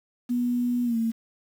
sine tone with pitch glide, 243.5 to 227.2 Hz, B3 to A#3, -24 to -44 cents, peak -22 dBFS, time 0.29-1.12 s, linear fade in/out 20 ms, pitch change -120 cents, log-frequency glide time 0.84-0.97 s, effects 8-bit

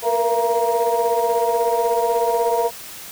sine tone cluster, 462.4 / 478.7 / 680 / 941 Hz, A#4 / A#4 / F5 / A#5, -14 / +46 / -46 / +16 cents, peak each -21 dBFS, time 0.02-2.71 s, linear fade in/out 50 ms, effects tanh soft clip ceiling -9 dBFS + white hiss -36 dBFS RMS until 3.11 s

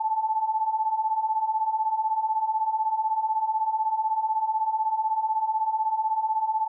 sine beating tone pair, 863 / 879 Hz, A5 / A5, -34 / -2 cents, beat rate 16 Hz, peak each -28 / -24 dBFS, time 0-6.68 s, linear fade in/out 10 ms, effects none

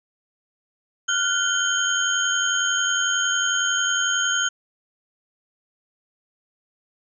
sine tone cluster, 1402 / 1493 / 3114 / 6590 Hz, F6 / F#6 / G7 / G#8, +6 / +15 / -12 / -14 cents, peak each -25 dBFS, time 1.08-4.49 s, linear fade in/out 10 ms, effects none

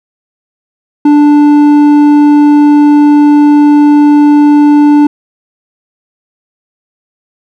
sine tone with hard clipping, 293.7 Hz, D4, in tune, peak -3 dBFS, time 1.05-5.07 s, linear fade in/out 5 ms, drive 6 dB, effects none

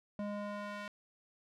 square tone with band-pass filter sweep, 205.7 Hz, G#3, 16 cents flat, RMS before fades -41 dBFS, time 0.19-0.88 s, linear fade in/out 2 ms, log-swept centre 440 to 1800 Hz, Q 0.84, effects none

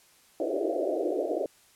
pink band-pass noise, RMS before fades -29 dBFS, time 0.4-1.46 s, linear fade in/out 2 ms, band 300 to 690 Hz, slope 96 dB/octave, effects white hiss -60 dBFS RMS until 1.75 s + low-pass 12000 Hz 12 dB/octave

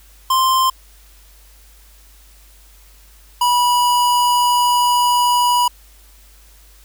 square tone pair in turn, 1046.5 / 976.1 Hz, C6 / B5, 0 / -21 cents, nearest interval minor second, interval 121 cents, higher first, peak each -13 dBFS, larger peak neither, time 0.3-0.7 / 3.41-5.68 s, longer second, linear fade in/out 5 ms, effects added 50 Hz sine -45 dBFS peak until 6.84 s + white hiss -50 dBFS RMS until 6.84 s

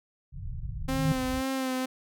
pink low-pass noise, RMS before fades -36 dBFS, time 0.32-1.43 s, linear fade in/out 50 ms, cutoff 150 Hz, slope 48 dB/octave
sine tone with exponential growth, 155.8 Hz, D#3, 3 cents sharp, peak -20 dBFS, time 0.61-1.12 s, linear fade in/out 0 ms, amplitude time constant 110 ms
sawtooth tone with vibrato, 261.6 Hz, C4, in tune, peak -24 dBFS, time 0.88-1.86 s, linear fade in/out 10 ms, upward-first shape sine, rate 2 Hz, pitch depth 31 cents each way
effects none

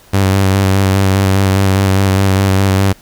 sawtooth tone with vibrato, 96.7 Hz, G2, 23 cents flat, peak -5 dBFS, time 0.13-2.93 s, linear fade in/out 10 ms, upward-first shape square, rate 4.9 Hz, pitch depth 22 cents each way, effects pink hiss -44 dBFS RMS until 3.01 s

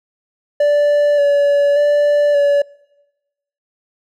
triangle tone with vibrato, 578 Hz, D5, 28 cents flat, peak -8 dBFS, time 0.6-2.62 s, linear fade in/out 5 ms, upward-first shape square, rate 0.86 Hz, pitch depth 18 cents each way, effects noise-tail reverb RT60 1.0 s tail -25 dB re dry

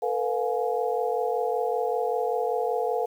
sine tone cluster, 448.5 / 493.7 / 710 / 840 Hz, A4 / B4 / F5 / G#5, +33 / -1 / +28 / +19 cents, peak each -28 / -28 / -29 / -33 dBFS, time 0.02-3.06 s, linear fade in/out 10 ms, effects 9-bit

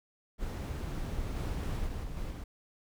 brown noise, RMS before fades -36 dBFS, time 0.38-1.91 s, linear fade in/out 50 ms
brown noise with tremolo, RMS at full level -37 dBFS, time 1.36-2.44 s, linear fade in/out 5 ms, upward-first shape square, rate 3.7 Hz, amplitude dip 30%
effects none

